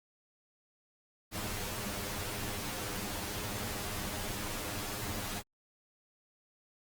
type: noise with comb filter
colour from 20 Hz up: pink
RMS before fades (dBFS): -38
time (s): 1.31-5.43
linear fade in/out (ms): 50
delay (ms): 9.8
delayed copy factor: +0.95
effects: Opus 48 kbps